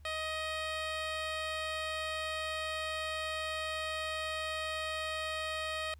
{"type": "tone with low-pass filter", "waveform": "10% pulse", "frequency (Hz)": 628, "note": "D#5", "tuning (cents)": 16, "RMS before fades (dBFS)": -37, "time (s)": [0.05, 5.94], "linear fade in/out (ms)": 2, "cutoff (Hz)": 8300, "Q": 0.59, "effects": ["added 74 Hz sine -52 dBFS peak until 5.99 s", "pink hiss -72 dBFS RMS until 5.99 s"]}